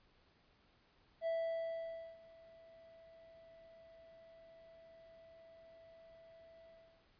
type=tone with ADSR envelope; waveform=triangle; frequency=659.3 Hz; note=E5; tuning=in tune; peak=-32 dBFS; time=1.21-7.07 s; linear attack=55 ms; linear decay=910 ms; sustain=-24 dB; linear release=370 ms; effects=pink hiss -71 dBFS RMS until 7.19 s + resampled to 11025 Hz